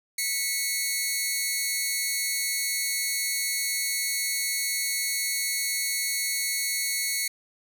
10% pulse tone pair together, 1975.5 / 2202 Hz, B6 / C#7, 0 / -12 cents, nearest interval major second, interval 188 cents, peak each -25 / -17 dBFS, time 0.18-7.28 s, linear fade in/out 5 ms, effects none

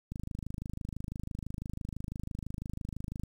click train, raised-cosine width 5 ms, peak -25 dBFS, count 82, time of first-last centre 0.12-3.235 s, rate 26 Hz, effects 9-bit

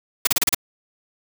white noise bursts, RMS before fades -17 dBFS, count 6, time 0.25-0.547 s, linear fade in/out 5 ms, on 22 ms, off 33 ms, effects none

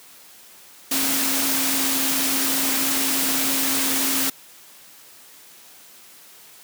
sine tone in noise, 270 Hz, C#4, 45 cents flat, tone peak -28 dBFS, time 0.91-4.3 s, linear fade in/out 5 ms, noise white, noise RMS -22 dBFS, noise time 0.91-4.3 s, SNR -9 dB, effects white hiss -47 dBFS RMS until 6.63 s + high-pass 150 Hz 12 dB/octave

